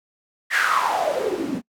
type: noise with band-pass filter sweep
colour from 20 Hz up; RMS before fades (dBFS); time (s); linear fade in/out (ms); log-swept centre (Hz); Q
white; -22; 0.5-1.62; 50; 1900 to 220; 7.7
effects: noise-tail reverb RT60 0.1 s tail -25 dB re dry